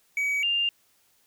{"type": "tone pair in turn", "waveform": ["triangle", "sine"], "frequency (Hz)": [2269, 2799], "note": ["C#7", "F7"], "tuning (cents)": [40, 3], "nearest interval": "major third", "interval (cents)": 363, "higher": "second", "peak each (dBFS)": -22, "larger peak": "neither", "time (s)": [[0.17, 0.43], [0.43, 0.69]], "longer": "neither", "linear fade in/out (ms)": 2, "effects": ["white hiss -65 dBFS RMS until 1.26 s"]}